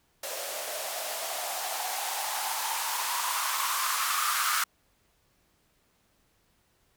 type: noise with band-pass filter sweep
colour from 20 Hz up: violet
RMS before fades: -31 dBFS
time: 0.23-4.64 s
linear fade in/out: 5 ms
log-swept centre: 550 to 1300 Hz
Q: 5.8
effects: pink hiss -69 dBFS RMS until 6.96 s